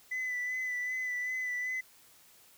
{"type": "tone with vibrato", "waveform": "sine", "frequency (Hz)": 2000, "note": "B6", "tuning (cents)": 21, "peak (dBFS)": -30, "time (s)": [0.11, 1.81], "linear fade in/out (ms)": 10, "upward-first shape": "sine", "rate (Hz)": 2.6, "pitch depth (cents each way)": 25, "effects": ["tanh soft clip ceiling -30 dBFS", "white hiss -60 dBFS RMS until 2.57 s"]}